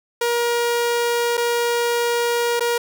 sawtooth tone with dropouts, 474.5 Hz, A#4, 31 cents sharp, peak -14 dBFS, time 0.21-2.78 s, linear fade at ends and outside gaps 5 ms, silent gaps 1.371-1.376 / 2.596-2.606 s, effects none

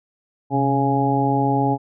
harmonic tone with a mistuned harmonic, 138.59 Hz, C#3, in tune, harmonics 1 / 2 / 3 / 4 / 5 / 6, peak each -22 / -21 / -26 / -30 / -27 / -21 dBFS, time 0.5-1.78 s, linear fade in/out 50 ms, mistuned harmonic 1, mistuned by -80 cents, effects none

